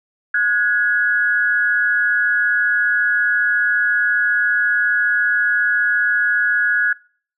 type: tone pair together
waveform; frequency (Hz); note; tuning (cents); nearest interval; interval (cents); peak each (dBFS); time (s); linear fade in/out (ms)
sine; 1456 / 1670.6; F#6 / G#6; -28 / +10; major second; 238; -17; 0.34-6.93; 5
effects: noise-tail reverb RT60 0.5 s tail -25 dB re dry